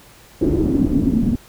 pink noise with low-pass filter sweep, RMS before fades -17 dBFS, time 0.41-1.36 s, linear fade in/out 5 ms, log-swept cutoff 350 to 220 Hz, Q 6.3, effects pink hiss -46 dBFS RMS until 1.48 s

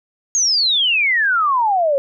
sine exponential sweep, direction down, 6645 to 535 Hz, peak -13 dBFS, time 0.35-1.98 s, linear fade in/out 0 ms, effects none

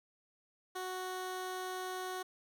15% pulse tone, 370 Hz, F#4, in tune, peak -32 dBFS, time 0.75-2.23 s, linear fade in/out 10 ms, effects none

